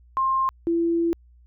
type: tone pair in turn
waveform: sine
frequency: 1060 / 336.5 Hz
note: C6 / E4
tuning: +22 / +36 cents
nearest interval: octave + minor sixth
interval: 1986 cents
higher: first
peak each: -19 dBFS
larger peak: neither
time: 0.17-0.49 / 0.67-1.13 s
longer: second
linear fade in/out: 0 ms
effects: added 60 Hz sine -50 dBFS peak until 1.46 s